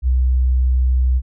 sine tone, 63.4 Hz, B1, 46 cents sharp, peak -12 dBFS, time 0.02-1.22 s, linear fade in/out 50 ms, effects none

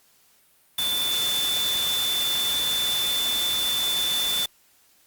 sine tone in noise, 3520 Hz, A7, in tune, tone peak -23 dBFS, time 0.78-4.46 s, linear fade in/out 5 ms, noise white, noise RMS -29 dBFS, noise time 0.78-4.46 s, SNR +3 dB, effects white hiss -60 dBFS RMS until 5.06 s + Opus 48 kbps

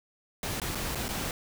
pink noise with dropouts, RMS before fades -33 dBFS, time 0.43-1.31 s, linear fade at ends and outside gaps 1 ms, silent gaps 0.6-0.617 / 0.749-0.754 / 0.949-0.955 / 1.082-1.089 s, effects none

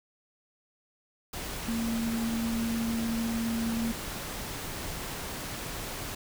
sine tone in noise, 228.8 Hz, A#3, 32 cents flat, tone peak -28 dBFS, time 1.68-3.92 s, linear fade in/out 5 ms, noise pink, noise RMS -37 dBFS, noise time 1.33-6.15 s, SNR +6 dB, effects none

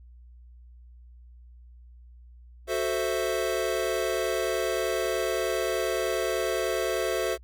square chord, F# half-diminished seventh, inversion none, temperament equal, 370 / 440 / 523.3 / 659.3 Hz, F#4 / A4 / C5 / E5, 0 / 0 / 0 / 0 cents, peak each -32 dBFS, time 2.67-7.38 s, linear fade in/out 50 ms, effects added 60 Hz sine -47 dBFS peak until 7.43 s + Opus 48 kbps

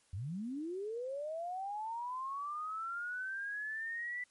sine linear sweep, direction up, 81.7 to 1987 Hz, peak -37 dBFS, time 0.13-4.24 s, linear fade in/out 5 ms, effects white hiss -70 dBFS RMS until 4.3 s + MP3 48 kbps

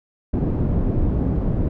pink low-pass noise, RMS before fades -20 dBFS, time 0.33-1.69 s, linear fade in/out 10 ms, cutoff 320 Hz, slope 12 dB/octave, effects none

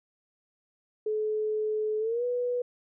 sine tone with pitch glide, 429.5 to 490.5 Hz, A4 to B4, -42 to -12 cents, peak -26 dBFS, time 1.06-2.62 s, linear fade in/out 5 ms, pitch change +230 cents, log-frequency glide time 1.99-2.24 s, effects none

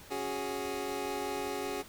25% pulse chord, C# suspended fourth, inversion none, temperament equal, 277.2 / 370 / 415.3 Hz, C#4 / F#4 / G#4, 0 / 0 / 0 cents, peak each -37 / -35 / -33 dBFS, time 0.1-1.83 s, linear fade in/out 20 ms, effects pink hiss -52 dBFS RMS until 1.88 s

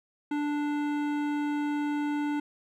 sine tone with hard clipping, 293.7 Hz, D4, in tune, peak -29 dBFS, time 0.31-2.4 s, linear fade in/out 5 ms, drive 15 dB, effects none

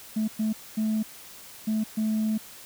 sine tone bursts at uneven times, 217.4 Hz, A3, 21 cents flat, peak -21 dBFS, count 5, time 0.16-0.28 / 0.39-0.53 / 0.77-1.03 / 1.67-1.84 / 1.97-2.38 s, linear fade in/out 10 ms, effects tanh soft clip ceiling -21 dBFS + white hiss -46 dBFS RMS until 2.65 s

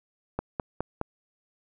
click train, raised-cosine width 1 ms, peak -14 dBFS, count 4, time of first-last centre 0.39-1.014 s, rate 4.81 Hz, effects none

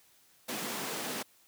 pink high-pass noise, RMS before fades -37 dBFS, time 0.48-1.23 s, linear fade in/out 10 ms, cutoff 190 Hz, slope 24 dB/octave, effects white hiss -64 dBFS RMS until 1.47 s

